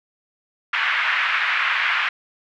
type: band-pass noise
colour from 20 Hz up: pink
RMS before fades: -21 dBFS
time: 0.73-2.09 s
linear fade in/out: 5 ms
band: 1300 to 2600 Hz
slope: 24 dB/octave
effects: none